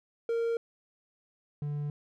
triangle tone pair in turn, 462.7 / 146.46 Hz, A#4 / D3, -13 / -4 cents, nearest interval octave + minor sixth, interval 1991 cents, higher first, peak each -25 / -29 dBFS, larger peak first, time 0.29-0.57 / 1.62-1.9 s, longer neither, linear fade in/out 2 ms, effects none

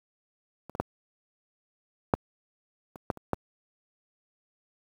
clicks, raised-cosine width 1 ms, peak -28 / -24 / -11 / -6 / -29 / -12 / -29 / -11 dBFS, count 8, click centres 0.696 / 0.751 / 0.8 / 2.138 / 2.958 / 3.102 / 3.173 / 3.333 s, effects high-pass 60 Hz 12 dB/octave + 8-bit

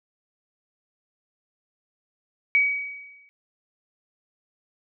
sine tone with exponential decay, 2266 Hz, C#7, 37 cents sharp, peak -14 dBFS, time 2.55-3.29 s, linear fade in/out 0 ms, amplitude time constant 160 ms, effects none

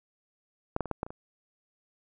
clicks, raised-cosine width 1 ms, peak -14 / -14 / -24 / -16 / -16 / -28 / -27 dBFS, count 7, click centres 0.764 / 0.807 / 0.857 / 0.913 / 1.031 / 1.065 / 1.105 s, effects none

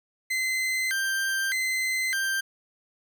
40% pulse tone with vibrato, 1800 Hz, A6, 39 cents sharp, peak -24 dBFS, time 0.3-2.41 s, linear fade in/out 10 ms, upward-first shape square, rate 0.82 Hz, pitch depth 230 cents each way, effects none

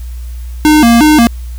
square tone with vibrato, 266.9 Hz, C4, 35 cents sharp, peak -4 dBFS, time 0.65-1.27 s, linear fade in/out 0 ms, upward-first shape square, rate 2.8 Hz, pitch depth 230 cents each way, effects added 60 Hz sine -20 dBFS peak until 1.58 s + white hiss -42 dBFS RMS until 1.58 s

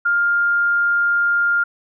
sine tone, 1404 Hz, F6, 9 cents sharp, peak -14 dBFS, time 0.05-1.64 s, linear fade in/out 10 ms, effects none

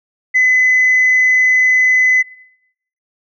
sine tone, 2018 Hz, B6, 37 cents sharp, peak -7 dBFS, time 0.34-2.23 s, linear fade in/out 20 ms, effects noise-tail reverb RT60 0.8 s tail -23 dB re dry + tanh soft clip ceiling -5 dBFS

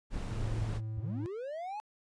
brown noise, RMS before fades -36 dBFS, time 0.1-0.81 s, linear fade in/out 50 ms
triangle tone, 109.7 Hz, A2, 5 cents flat, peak -33 dBFS, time 0.31-1.26 s, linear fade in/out 0 ms
triangle linear sweep, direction up, 64.9 to 867 Hz, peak -35 dBFS, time 0.97-1.8 s, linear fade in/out 0 ms
effects resampled to 22050 Hz

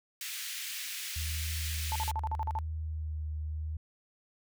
pink high-pass noise, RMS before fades -39 dBFS, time 0.21-2.11 s, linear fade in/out 2 ms, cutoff 2000 Hz, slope 24 dB/octave
sine tone with vibrato, 77.78 Hz, D#2, in tune, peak -33 dBFS, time 1.16-3.77 s, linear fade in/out 5 ms, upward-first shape sine, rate 0.8 Hz, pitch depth 23 cents each way
sine tone bursts, 880 Hz, A5, in tune, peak -31 dBFS, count 9, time 1.92-2.588 s, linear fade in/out 0 ms, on 36 ms, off 43 ms
effects none

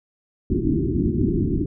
white low-pass noise, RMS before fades -21 dBFS, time 0.5-1.66 s, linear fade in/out 2 ms, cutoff 380 Hz, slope 96 dB/octave, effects none

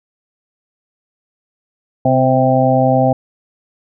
harmonic tone with a mistuned harmonic, 130.81 Hz, C3, in tune, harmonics 1 / 2 / 4 / 5 / 6, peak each -16 / -16 / -16 / -16 / -16 dBFS, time 2.05-3.13 s, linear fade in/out 5 ms, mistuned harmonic 2, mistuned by -24 cents, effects none

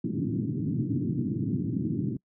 pink band-pass noise, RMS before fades -29 dBFS, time 0.04-2.17 s, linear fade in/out 5 ms, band 110 to 330 Hz, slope 48 dB/octave, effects noise-tail reverb RT60 0.1 s tail -25 dB re dry

